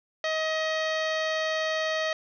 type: harmonic tone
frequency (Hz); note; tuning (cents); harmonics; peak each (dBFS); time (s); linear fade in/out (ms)
632; D#5; +27; 1 / 2 / 3 / 4 / 5 / 6 / 7 / 8 / 9 / 10; -28 / -35 / -31 / -39 / -38 / -40 / -40 / -48 / -48 / -49; 0.24-2.13; 2
effects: none